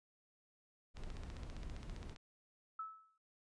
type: noise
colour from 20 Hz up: brown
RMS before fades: -47 dBFS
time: 0.94-2.17 s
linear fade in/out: 50 ms
type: click train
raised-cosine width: 0.2 ms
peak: -36 dBFS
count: 19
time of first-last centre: 0.97-2.162 s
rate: 15.1 Hz
type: tone with exponential decay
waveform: sine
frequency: 1304 Hz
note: E6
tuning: 19 cents flat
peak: -39 dBFS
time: 2.79-3.18 s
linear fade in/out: 5 ms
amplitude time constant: 83 ms
effects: resampled to 22050 Hz